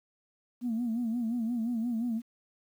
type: tone with vibrato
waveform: sine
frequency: 233.1 Hz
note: A#3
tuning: in tune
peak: -27 dBFS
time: 0.61-2.22 s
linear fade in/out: 50 ms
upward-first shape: sine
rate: 5.7 Hz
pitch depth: 95 cents each way
effects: tanh soft clip ceiling -25 dBFS + 10-bit